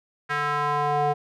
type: tone with band-pass filter sweep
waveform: square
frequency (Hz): 146.83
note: D3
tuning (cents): 0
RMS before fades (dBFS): -24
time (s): 0.29-1.14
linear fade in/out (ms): 20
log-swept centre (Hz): 1600 to 670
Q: 2.7
effects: none